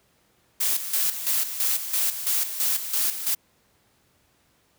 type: noise with tremolo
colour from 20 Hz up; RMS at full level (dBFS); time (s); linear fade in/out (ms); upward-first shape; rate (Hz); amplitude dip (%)
blue; -23; 0.6-3.35; 10; square; 3; 65
effects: pink hiss -64 dBFS RMS until 4.78 s + high-pass 60 Hz 12 dB/octave